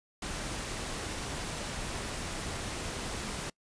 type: noise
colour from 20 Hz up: pink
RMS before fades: -37 dBFS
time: 0.22-3.5 s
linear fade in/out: 5 ms
effects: noise-tail reverb RT60 0.1 s tail -25 dB re dry + resampled to 22050 Hz